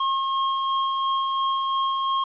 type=tone with tremolo; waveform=square; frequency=1077 Hz; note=C6; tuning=50 cents sharp; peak=-21 dBFS; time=0-2.24 s; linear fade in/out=5 ms; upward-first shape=sine; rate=2.9 Hz; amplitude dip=25%; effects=resampled to 11025 Hz + 9-bit